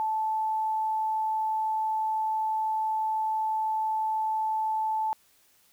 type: tone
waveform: sine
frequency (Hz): 874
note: A5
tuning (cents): -12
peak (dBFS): -25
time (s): 0-5.13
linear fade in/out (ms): 0
effects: white hiss -63 dBFS RMS until 5.72 s